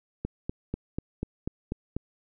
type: click train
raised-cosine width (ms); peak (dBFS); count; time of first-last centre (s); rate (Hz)
3; -17; 8; 0.25-1.966; 4.08
effects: none